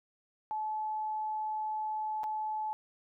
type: tone with dropouts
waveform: sine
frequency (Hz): 862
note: A5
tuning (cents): -36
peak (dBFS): -32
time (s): 0.51-2.73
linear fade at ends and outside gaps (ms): 0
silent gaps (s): 2.234-2.24
effects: none